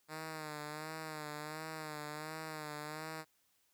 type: tone with vibrato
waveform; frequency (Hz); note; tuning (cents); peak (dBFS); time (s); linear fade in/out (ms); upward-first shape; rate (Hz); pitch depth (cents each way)
5% pulse; 154; D#3; -17; -31; 0.08-3.25; 50; sine; 1.4; 54
effects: white hiss -75 dBFS RMS until 3.73 s